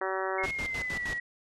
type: harmonic tone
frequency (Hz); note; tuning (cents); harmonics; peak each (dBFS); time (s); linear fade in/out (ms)
190; F#3; +46; 2 / 3 / 4 / 5 / 6 / 7 / 8 / 9 / 10; -34 / -36 / -37 / -38 / -39 / -39 / -40 / -41 / -41; 0.01-0.46; 5
type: tone with pitch glide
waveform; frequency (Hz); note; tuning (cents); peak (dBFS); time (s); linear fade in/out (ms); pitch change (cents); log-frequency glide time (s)
sine; 2157 to 1921.7; C#7 to B6; -48 to -48; -31; 0.38-1.2; 5; -200; 0.52-1.09
type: noise with tremolo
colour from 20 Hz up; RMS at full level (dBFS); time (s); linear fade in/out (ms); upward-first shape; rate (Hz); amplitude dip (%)
pink; -38; 0.43-1.19; 10; square; 6.4; 80
effects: low-pass 7000 Hz 12 dB/octave